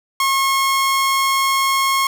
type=tone; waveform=sawtooth; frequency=1084 Hz; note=C#6; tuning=39 cents flat; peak=-11 dBFS; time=0.2-2.07 s; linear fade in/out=2 ms; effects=none